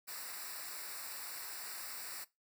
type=noise with comb filter; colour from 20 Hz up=white; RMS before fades=-45 dBFS; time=0.07-2.25 s; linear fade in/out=20 ms; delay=0.31 ms; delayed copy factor=-0.85; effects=noise-tail reverb RT60 0.2 s tail -19 dB re dry